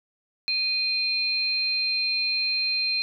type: tone pair together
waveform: sine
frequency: 2475 / 4162 Hz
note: D#7 / C8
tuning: -10 / -10 cents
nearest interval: major sixth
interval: 900 cents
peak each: -27 / -24 dBFS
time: 0.48-3.02 s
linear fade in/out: 0 ms
effects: none